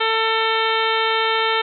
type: harmonic tone with a mistuned harmonic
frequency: 446.4 Hz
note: A4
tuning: 25 cents sharp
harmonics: 1 / 2 / 3 / 4 / 5 / 6 / 7 / 8 / 9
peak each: -23 / -23 / -23 / -26 / -26 / -31 / -26 / -28 / -34 dBFS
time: 0-1.62 s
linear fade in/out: 10 ms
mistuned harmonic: 8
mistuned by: +36 cents
effects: none